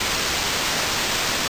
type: noise with sample-and-hold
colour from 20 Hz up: white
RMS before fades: -23 dBFS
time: 0-1.48 s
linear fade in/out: 5 ms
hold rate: 11025 Hz
effects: resampled to 32000 Hz